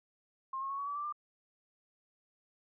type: tone with pitch steps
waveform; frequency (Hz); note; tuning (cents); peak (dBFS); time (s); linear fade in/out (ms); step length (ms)
sine; 1064 / 1084.5 / 1105.3 / 1126.6 / 1148.3 / 1170.4 / 1192.9; C6 / C#6 / C#6 / C#6 / D6 / D6 / D6; +29 / -38 / -5 / +28 / -39 / -6 / +27; -35; 0.53-1.125; 5; 85
effects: none